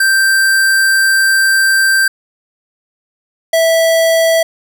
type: tone pair in turn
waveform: square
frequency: 1568 / 655.8 Hz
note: G6 / E5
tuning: 0 / -9 cents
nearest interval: octave + minor third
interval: 1509 cents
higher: first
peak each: -9 dBFS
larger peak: neither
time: 0-2.08 / 3.53-4.43 s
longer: first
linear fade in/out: 5 ms
effects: none